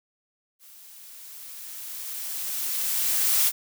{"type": "noise with level ramp", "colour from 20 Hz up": "blue", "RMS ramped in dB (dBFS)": [-50, -20], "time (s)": [0.59, 3.52], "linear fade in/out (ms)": 50, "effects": []}